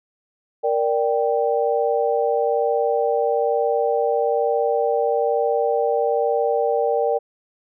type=chord; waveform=sine; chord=G minor; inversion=first; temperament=equal; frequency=466.2 / 587.3 / 784 Hz; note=Bb4 / D5 / G5; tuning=0 / 0 / 0 cents; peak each=-20 / -22 / -23 dBFS; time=0.63-7.19 s; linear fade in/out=20 ms; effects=none